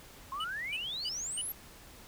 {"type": "exponential sweep", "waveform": "sine", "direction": "up", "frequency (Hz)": [1047, 12000], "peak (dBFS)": -35, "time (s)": [0.32, 1.52], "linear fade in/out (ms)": 2}
{"type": "tone bursts", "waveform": "triangle", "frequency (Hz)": 2960, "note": "F#7", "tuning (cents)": 0, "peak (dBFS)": -33, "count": 4, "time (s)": [0.4, 1.416], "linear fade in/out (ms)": 5, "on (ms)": 44, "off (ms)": 280}
{"effects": ["pink hiss -53 dBFS RMS until 2.07 s"]}